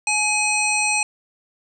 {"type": "harmonic tone", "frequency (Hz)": 842, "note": "G#5", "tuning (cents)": 24, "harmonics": [1, 3, 5, 7, 9, 10], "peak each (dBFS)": [-25, -20, -30, -29, -30, -25], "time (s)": [0.07, 1.03], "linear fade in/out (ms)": 2, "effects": []}